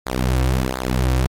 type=tone with flanger; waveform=sawtooth; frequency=63.9 Hz; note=C2; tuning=40 cents flat; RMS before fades=-19 dBFS; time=0.06-1.27 s; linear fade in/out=5 ms; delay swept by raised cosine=0.34 to 4.84 ms; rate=1.4 Hz; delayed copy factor=-0.85; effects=MP3 64 kbps